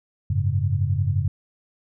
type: chord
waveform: sine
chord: F# suspended second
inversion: none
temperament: equal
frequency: 92.5 / 103.83 / 138.59 Hz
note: F#2 / G#2 / C#3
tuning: 0 / 0 / 0 cents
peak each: -23 / -23 / -25 dBFS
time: 0.3-1.28 s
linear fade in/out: 5 ms
effects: none